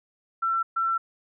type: tone bursts at uneven times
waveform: sine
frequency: 1346 Hz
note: E6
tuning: 36 cents sharp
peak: -22 dBFS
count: 2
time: 0.42-0.63 / 0.76-0.98 s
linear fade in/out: 10 ms
effects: none